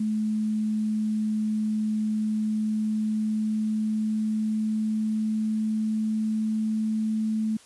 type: tone with pitch glide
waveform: sine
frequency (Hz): 215.2 to 218.3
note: A3 to A3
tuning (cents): -38 to -13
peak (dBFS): -23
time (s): 0-7.57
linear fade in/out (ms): 5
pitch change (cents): +25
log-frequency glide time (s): 2.09-7.2
effects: white hiss -53 dBFS RMS until 7.65 s + resampled to 24000 Hz